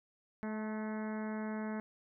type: harmonic tone with a mistuned harmonic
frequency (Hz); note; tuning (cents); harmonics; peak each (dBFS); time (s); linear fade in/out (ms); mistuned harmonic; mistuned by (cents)
215.8; A3; -33; 1 / 2 / 3 / 4 / 5 / 6 / 7 / 8 / 9 / 10; -37 / -46 / -47 / -49 / -53 / -55 / -52 / -54 / -57 / -57; 0.43-1.8; 0; 4; +23
effects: none